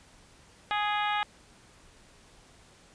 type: harmonic tone with a mistuned harmonic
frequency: 416.5 Hz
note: G#4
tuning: 5 cents sharp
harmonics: 2 / 3 / 4 / 5 / 6 / 7 / 8 / 9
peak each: -29 / -33 / -35 / -37 / -39 / -40 / -41 / -42 dBFS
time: 0.71-1.23 s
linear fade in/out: 0 ms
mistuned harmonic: 6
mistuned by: -26 cents
effects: pink hiss -57 dBFS RMS until 2.94 s + resampled to 22050 Hz